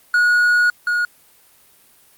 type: tone pair in turn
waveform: triangle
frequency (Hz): 1452 / 1443.6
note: F#6 / F#6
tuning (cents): -33 / -43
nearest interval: unison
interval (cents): 10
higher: first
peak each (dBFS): -10 / -14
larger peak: first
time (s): 0.14-0.7 / 0.87-1.05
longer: first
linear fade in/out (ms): 2
effects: white hiss -52 dBFS RMS until 2.17 s + Opus 32 kbps